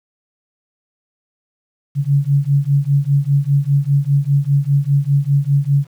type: beating tone pair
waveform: sine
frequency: 138.59 / 143.59 Hz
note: C#3 / D3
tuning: 0 / -39 cents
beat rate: 5 Hz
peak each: -15 dBFS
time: 1.95-5.87 s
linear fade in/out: 50 ms
effects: 8-bit